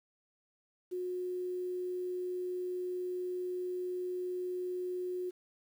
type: tone with quantisation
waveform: sine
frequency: 362.3 Hz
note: F#4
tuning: 36 cents flat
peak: -34 dBFS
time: 0.91-5.31 s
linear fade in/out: 20 ms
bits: 10
effects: none